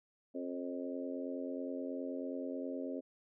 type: harmonic tone with a mistuned harmonic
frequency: 89.4 Hz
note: F2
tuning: 41 cents sharp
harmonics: 3 / 4 / 5 / 6 / 7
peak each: -40 / -47 / -46 / -45 / -47 dBFS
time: 0.34-3.01 s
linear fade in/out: 20 ms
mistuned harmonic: 7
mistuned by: -18 cents
effects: none